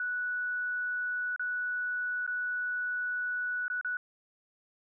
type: tone with dropouts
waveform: sine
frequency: 1476 Hz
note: F#6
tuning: 5 cents flat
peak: -30 dBFS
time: 0-3.97 s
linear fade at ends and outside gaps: 2 ms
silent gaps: 1.362-1.395 / 2.265-2.276 / 3.681-3.7 / 3.812-3.847 s
effects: none